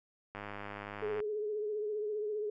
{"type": "click train", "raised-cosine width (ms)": 0.5, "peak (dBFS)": -27, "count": 88, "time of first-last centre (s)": [0.35, 1.203], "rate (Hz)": 102}
{"type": "tone with vibrato", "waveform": "sine", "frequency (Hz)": 422.6, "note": "G#4", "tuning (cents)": 30, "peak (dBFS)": -33, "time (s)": [1.02, 2.5], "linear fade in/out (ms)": 5, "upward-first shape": "triangle", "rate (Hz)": 15, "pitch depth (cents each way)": 54}
{"effects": []}